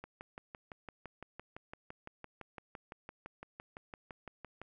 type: click train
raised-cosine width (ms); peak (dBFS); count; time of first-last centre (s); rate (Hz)
0.5; -30; 28; 0.04-4.616; 5.9
effects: none